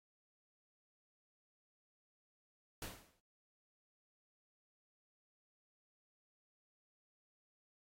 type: noise with exponential decay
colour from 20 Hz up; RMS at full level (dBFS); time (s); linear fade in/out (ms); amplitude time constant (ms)
pink; -43; 2.82-3.2; 2; 81
effects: AAC 48 kbps